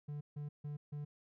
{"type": "tone bursts", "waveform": "triangle", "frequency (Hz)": 146.83, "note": "D3", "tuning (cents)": 0, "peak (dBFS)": -38, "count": 4, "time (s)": [0.08, 1.05], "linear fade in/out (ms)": 10, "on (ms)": 130, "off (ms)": 150, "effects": []}